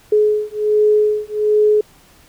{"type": "beating tone pair", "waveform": "sine", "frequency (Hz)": [422.7, 424], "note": ["G#4", "G#4"], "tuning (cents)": [31, 36], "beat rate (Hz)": 1.3, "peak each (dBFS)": -15, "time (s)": [0.12, 1.81], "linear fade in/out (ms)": 5, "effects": ["pink hiss -49 dBFS RMS until 2.28 s"]}